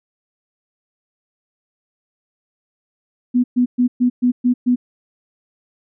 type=tone bursts; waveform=sine; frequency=246.9 Hz; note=B3; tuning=in tune; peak=-11 dBFS; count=7; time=3.34-4.76 s; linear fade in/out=20 ms; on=100 ms; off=120 ms; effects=none